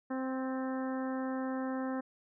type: harmonic tone with a mistuned harmonic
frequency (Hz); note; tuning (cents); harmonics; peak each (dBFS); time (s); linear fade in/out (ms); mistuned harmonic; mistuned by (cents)
261.6; C4; 0; 1 / 2 / 3 / 4 / 5 / 6 / 7; -34 / -40 / -44 / -46 / -48 / -50 / -51; 0.1-2.01; 10; 7; -22
effects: none